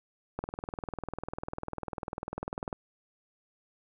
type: click train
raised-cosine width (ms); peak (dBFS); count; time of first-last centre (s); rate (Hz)
1; -20; 48; 0.39-2.728; 20.1
effects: none